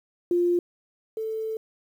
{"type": "tone pair in turn", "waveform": "sine", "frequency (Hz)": [350.1, 441.1], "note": ["F4", "A4"], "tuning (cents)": [4, 4], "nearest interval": "major third", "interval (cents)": 400, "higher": "second", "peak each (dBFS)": [-19, -27], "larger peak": "first", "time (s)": [[0.31, 0.59], [1.17, 1.57]], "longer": "second", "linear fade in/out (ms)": 2, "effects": ["9-bit"]}